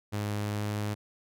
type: tone with pitch glide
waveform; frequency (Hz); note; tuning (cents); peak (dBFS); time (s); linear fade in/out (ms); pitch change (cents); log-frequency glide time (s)
sawtooth; 103.83 to 104.55; G#2 to G#2; 0 to +12; -26; 0.12-0.95; 20; +12; 0.38-0.74
effects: none